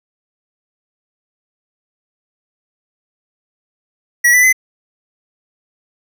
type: tone with pitch steps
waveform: square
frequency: 1927 / 1985 / 2035 Hz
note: B6 / B6 / C7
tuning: -43 / +8 / -49 cents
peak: -8 dBFS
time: 4.24-4.528 s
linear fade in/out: 10 ms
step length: 96 ms
effects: none